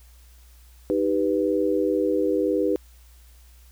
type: chord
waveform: sine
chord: Eb augmented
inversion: none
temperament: equal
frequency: 311.1 / 392 / 493.9 Hz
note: Eb4 / G4 / B4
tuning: 0 / 0 / 0 cents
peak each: -24 dBFS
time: 0.9-2.76 s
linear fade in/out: 0 ms
effects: added 60 Hz sine -48 dBFS peak until 3.71 s + white hiss -58 dBFS RMS until 3.71 s